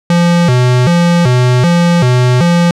square tone with vibrato, 146.83 Hz, D3, in tune, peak -7 dBFS, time 0.1-2.71 s, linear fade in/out 2 ms, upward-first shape square, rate 1.3 Hz, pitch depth 280 cents each way, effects low-pass 7000 Hz 12 dB/octave

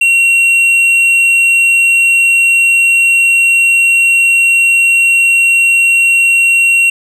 triangle tone with tanh clipping, 2739 Hz, F7, 34 cents flat, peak -7 dBFS, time 0.01-6.9 s, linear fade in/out 5 ms, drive 10 dB, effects none

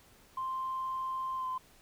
sine tone with pitch glide, 1046.5 to 1028.5 Hz, C6 to C6, 0 to -30 cents, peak -32 dBFS, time 0.37-1.58 s, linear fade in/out 5 ms, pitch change -30 cents, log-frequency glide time 1.36-1.47 s, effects tanh soft clip ceiling -28 dBFS + pink hiss -61 dBFS RMS until 1.81 s

